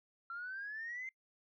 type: exponential sweep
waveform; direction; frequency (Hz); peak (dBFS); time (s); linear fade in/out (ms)
sine; up; 1358 to 2100; -40; 0.3-1.09; 2
effects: noise-tail reverb RT60 0.1 s tail -25 dB re dry + tanh soft clip ceiling -36 dBFS